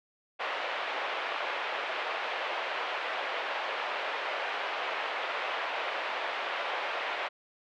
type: band-pass noise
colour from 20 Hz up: pink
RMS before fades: -34 dBFS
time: 0.39-7.29 s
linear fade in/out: 20 ms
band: 540 to 3100 Hz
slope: 24 dB/octave
effects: none